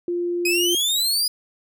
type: tone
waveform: sine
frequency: 349.2 Hz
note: F4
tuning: in tune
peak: -21 dBFS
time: 0.08-0.75 s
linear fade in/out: 2 ms
type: exponential sweep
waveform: sawtooth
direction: up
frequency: 2489 to 4978 Hz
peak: -16 dBFS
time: 0.45-1.28 s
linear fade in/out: 5 ms
effects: none